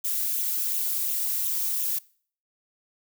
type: noise with flanger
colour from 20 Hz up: violet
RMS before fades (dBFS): -27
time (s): 0.04-1.99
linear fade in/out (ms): 10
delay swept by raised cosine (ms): 0.29 to 2.49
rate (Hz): 2.8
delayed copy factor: +0.55
effects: noise-tail reverb RT60 0.5 s tail -23 dB re dry